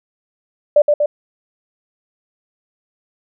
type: tone with echo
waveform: sine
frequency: 590 Hz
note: D5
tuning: 8 cents sharp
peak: -6 dBFS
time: 0.76-0.82 s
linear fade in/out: 5 ms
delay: 120 ms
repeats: 2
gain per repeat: -3 dB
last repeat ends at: 1.06 s
effects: none